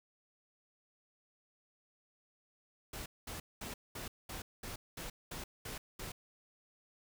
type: noise bursts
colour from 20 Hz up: pink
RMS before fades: -44 dBFS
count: 10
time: 2.93-6.12 s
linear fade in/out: 5 ms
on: 130 ms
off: 210 ms
effects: none